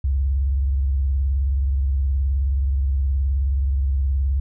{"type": "tone with vibrato", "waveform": "sine", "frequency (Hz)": 67.8, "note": "C#2", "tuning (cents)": -38, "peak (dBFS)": -17, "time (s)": [0.04, 4.4], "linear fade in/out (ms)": 5, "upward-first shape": "triangle", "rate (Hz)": 19, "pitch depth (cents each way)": 180, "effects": []}